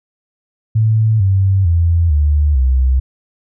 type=tone with pitch steps; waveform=sine; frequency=110.1 / 96.4 / 84.41 / 73.91 / 64.71 Hz; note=A2 / G2 / E2 / D2 / C2; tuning=+2 / -28 / +42 / +12 / -19 cents; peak=-9 dBFS; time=0.75-3 s; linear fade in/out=10 ms; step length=450 ms; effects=none